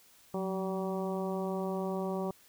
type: harmonic tone with a mistuned harmonic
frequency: 190.9 Hz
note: G3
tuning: 46 cents flat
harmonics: 1 / 2 / 3 / 4 / 5 / 6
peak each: -35 / -36 / -39 / -42 / -44 / -46 dBFS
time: 0.34-2.31 s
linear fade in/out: 2 ms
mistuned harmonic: 1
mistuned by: -56 cents
effects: white hiss -61 dBFS RMS until 2.48 s